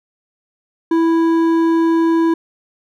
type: tone with hard clipping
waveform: sine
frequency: 329.6 Hz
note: E4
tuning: in tune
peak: -13 dBFS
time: 0.91-2.34 s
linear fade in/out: 5 ms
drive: 8 dB
effects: none